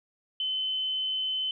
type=tone; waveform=sine; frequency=3049 Hz; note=G7; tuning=49 cents flat; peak=-27 dBFS; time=0.4-1.51 s; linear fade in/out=2 ms; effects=none